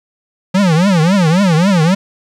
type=tone with vibrato; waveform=square; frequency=177.6 Hz; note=F3; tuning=29 cents sharp; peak=-9 dBFS; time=0.54-1.95 s; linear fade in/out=10 ms; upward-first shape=triangle; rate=3.7 Hz; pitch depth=280 cents each way; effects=low-pass 7000 Hz 12 dB/octave + 8-bit